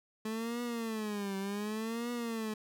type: tone with vibrato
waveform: 30% pulse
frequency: 216.3 Hz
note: A3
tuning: 29 cents flat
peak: -32 dBFS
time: 0.25-2.54 s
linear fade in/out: 5 ms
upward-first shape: triangle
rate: 0.67 Hz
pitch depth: 200 cents each way
effects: none